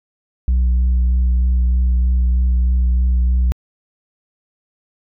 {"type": "tone with vibrato", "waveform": "sine", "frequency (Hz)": 61.74, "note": "B1", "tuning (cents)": 0, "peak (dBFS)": -9, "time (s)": [0.48, 3.52], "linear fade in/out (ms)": 0, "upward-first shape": "sine", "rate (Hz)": 3.2, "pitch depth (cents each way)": 17, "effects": ["tanh soft clip ceiling -11 dBFS"]}